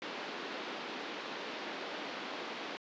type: band-pass noise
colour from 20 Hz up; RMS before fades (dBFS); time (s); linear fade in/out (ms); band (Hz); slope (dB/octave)
pink; -42; 0.02-2.77; 0; 260 to 4200; 24
effects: resampled to 16000 Hz